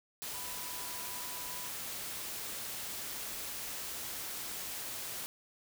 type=tone in noise; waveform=sine; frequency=987.8 Hz; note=B5; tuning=in tune; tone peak=-50 dBFS; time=0.34-1.69 s; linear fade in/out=0 ms; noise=white; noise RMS=-41 dBFS; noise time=0.22-5.26 s; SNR=-12 dB; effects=none